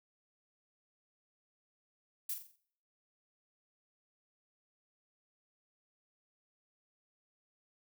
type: noise with echo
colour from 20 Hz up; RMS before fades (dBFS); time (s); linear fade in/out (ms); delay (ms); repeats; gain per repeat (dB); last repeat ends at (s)
violet; -37; 2.29-2.34; 5; 44; 5; -7; 2.56
effects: noise-tail reverb RT60 0.6 s tail -21 dB re dry